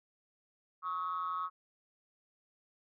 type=ring-modulated tone; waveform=triangle; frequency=85.7 Hz; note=F2; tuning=32 cents flat; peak=-28 dBFS; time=0.82-1.5 s; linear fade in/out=50 ms; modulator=1190 Hz; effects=tanh soft clip ceiling -27 dBFS